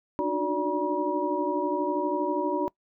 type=tone cluster; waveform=sine; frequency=293.7 / 306 / 366.7 / 580 / 959 Hz; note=D4 / D#4 / F#4 / D5 / A#5; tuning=0 / -29 / -15 / -22 / +49 cents; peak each=-33 / -31 / -30 / -31 / -29 dBFS; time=0.19-2.68 s; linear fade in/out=0 ms; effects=noise-tail reverb RT60 0.1 s tail -23 dB re dry